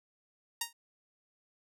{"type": "tone with exponential decay", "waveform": "5% pulse", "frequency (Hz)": 932.3, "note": "A#5", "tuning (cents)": 0, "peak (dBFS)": -17, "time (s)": [0.61, 0.73], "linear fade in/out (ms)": 5, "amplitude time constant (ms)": 26, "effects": []}